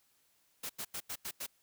white noise bursts, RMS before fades -40 dBFS, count 6, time 0.63-1.466 s, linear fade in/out 10 ms, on 66 ms, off 88 ms, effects white hiss -72 dBFS RMS until 1.62 s

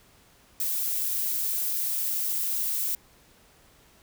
violet noise, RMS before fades -28 dBFS, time 0.6-2.95 s, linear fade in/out 2 ms, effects pink hiss -58 dBFS RMS until 4.02 s

